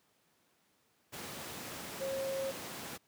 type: tone in noise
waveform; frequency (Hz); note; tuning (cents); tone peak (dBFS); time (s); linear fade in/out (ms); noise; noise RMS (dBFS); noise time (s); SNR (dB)
sine; 539; C#5; -49; -34; 2-2.52; 20; pink; -43; 1.12-2.98; +6
effects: pink hiss -72 dBFS RMS until 3.07 s + high-pass 150 Hz 12 dB/octave